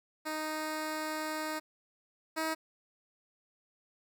10% pulse tone pair in turn, 310.4 / 318.4 Hz, D#4 / D#4, -4 / +40 cents, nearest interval unison, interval 44 cents, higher second, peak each -26 / -23 dBFS, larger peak second, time 0.25-1.6 / 2.36-2.55 s, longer first, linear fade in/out 20 ms, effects none

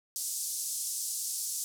white band-pass noise, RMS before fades -35 dBFS, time 0.16-1.64 s, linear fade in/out 0 ms, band 5400 to 11000 Hz, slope 24 dB/octave, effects none

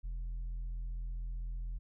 triangle tone with tanh clipping, 42.18 Hz, E1, 41 cents sharp, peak -37 dBFS, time 0.03-1.79 s, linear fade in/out 20 ms, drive 8 dB, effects none

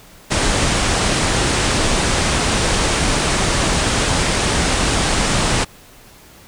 pink low-pass noise, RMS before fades -17 dBFS, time 0.3-5.65 s, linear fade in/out 20 ms, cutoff 9700 Hz, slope 96 dB/octave, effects pink hiss -44 dBFS RMS until 6.47 s

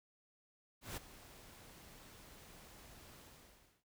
pink noise with ADSR envelope, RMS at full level -43 dBFS, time 0.81-3.84 s, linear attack 160 ms, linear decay 13 ms, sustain -15 dB, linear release 640 ms, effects none

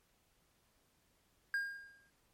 triangle tone with exponential decay, 1615 Hz, G#6, 49 cents flat, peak -29 dBFS, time 1.54-2.1 s, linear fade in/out 1 ms, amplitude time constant 120 ms, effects pink hiss -74 dBFS RMS until 2.33 s + MP3 64 kbps

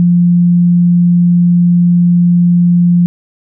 sine tone, 174.61 Hz, F3, in tune, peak -5 dBFS, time 0-3.06 s, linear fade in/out 0 ms, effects none

